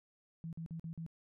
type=tone bursts; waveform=sine; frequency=164.2 Hz; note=E3; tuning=6 cents flat; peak=-40 dBFS; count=5; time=0.44-1.064 s; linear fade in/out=0 ms; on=88 ms; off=46 ms; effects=none

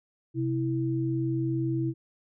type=tone pair together; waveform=sine; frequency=130 / 327.6 Hz; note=C3 / E4; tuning=-11 / -11 cents; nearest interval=octave + major third; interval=1600 cents; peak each=-28 / -28 dBFS; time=0.34-1.94 s; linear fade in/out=50 ms; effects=none

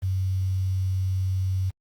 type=tone with quantisation; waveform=sine; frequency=94.2 Hz; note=F#2; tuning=32 cents sharp; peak=-22 dBFS; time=0.02-1.71 s; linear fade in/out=20 ms; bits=8; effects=Opus 32 kbps

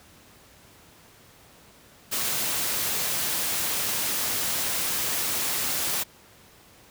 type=noise; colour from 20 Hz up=white; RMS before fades=-27 dBFS; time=2.11-6.04 s; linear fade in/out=20 ms; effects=pink hiss -53 dBFS RMS until 6.9 s + high-pass 60 Hz 12 dB/octave

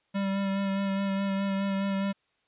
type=tone with vibrato; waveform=square; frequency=196 Hz; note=G3; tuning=in tune; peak=-27 dBFS; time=0.14-2.13 s; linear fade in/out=20 ms; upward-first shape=sine; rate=4.8 Hz; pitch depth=19 cents each way; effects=white hiss -72 dBFS RMS until 2.47 s + resampled to 8000 Hz

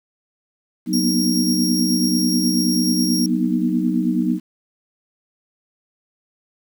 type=chord; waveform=sine; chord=B major seventh; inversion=second; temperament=equal with one note detuned; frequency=185 / 237.6 / 246.9 / 311.1 Hz; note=F#3 / A#3 / B3 / D#4; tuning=0 / +33 / 0 / 0 cents; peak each=-22 dBFS; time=0.86-4.4 s; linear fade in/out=50 ms
type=tone with tremolo; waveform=sawtooth; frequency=5588 Hz; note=F8; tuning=in tune; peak=-18 dBFS; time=0.93-3.26 s; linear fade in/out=2 ms; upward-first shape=triangle; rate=7.3 Hz; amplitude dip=25%
effects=8-bit

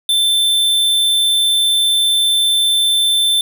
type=tone; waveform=square; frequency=3545 Hz; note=A7; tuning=12 cents sharp; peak=-12 dBFS; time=0.09-3.41 s; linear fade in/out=2 ms; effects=none

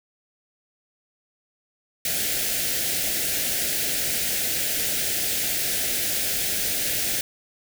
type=band-stop noise; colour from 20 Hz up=white; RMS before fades=-25 dBFS; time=2.05-7.21 s; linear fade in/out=2 ms; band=750 to 1500 Hz; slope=48 dB/octave; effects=none

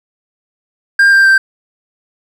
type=tone with pitch steps; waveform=triangle; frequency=1600 / 1583.5 / 1567.1 Hz; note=G6 / G6 / G6; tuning=+35 / +17 / -1 cents; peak=-3 dBFS; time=0.99-1.38 s; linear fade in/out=5 ms; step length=130 ms; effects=none

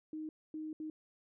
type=tone bursts at uneven times; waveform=sine; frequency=311.1 Hz; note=D#4; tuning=in tune; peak=-39 dBFS; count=3; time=0.13-0.29 / 0.54-0.73 / 0.8-0.9 s; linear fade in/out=2 ms; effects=none

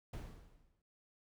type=noise with exponential decay; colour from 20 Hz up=brown; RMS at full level=-41 dBFS; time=0.13-0.82 s; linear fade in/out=5 ms; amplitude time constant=150 ms; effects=none

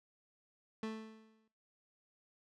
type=tone with exponential decay; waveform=30% pulse; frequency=220 Hz; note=A3; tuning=in tune; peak=-34 dBFS; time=0.83-1.48 s; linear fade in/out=2 ms; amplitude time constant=140 ms; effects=noise-tail reverb RT60 0.5 s tail -26 dB re dry + low-pass 5000 Hz 12 dB/octave

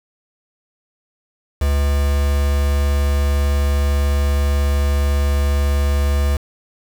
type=tone with quantisation; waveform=triangle; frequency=70.9 Hz; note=C#2; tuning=40 cents sharp; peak=-12 dBFS; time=1.61-6.37 s; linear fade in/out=5 ms; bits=4; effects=none

